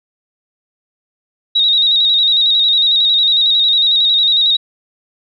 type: tone with vibrato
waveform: sine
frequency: 3792 Hz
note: A#7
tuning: 29 cents sharp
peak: -9 dBFS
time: 1.55-4.57 s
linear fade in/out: 10 ms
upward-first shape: square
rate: 11 Hz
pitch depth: 41 cents each way
effects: none